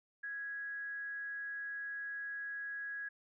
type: tone with amplitude modulation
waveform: sine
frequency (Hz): 1661.2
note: G#6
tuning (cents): 0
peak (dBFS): -38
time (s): 0.23-3.09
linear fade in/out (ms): 10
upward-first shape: sine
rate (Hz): 288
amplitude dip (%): 25
effects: none